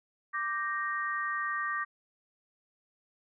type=chord; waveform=sine; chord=G minor; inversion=second; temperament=equal; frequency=1174.7 / 1568 / 1864.7 Hz; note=D6 / G6 / Bb6; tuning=0 / 0 / 0 cents; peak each=-33 / -38 / -34 dBFS; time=0.33-1.85 s; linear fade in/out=20 ms; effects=none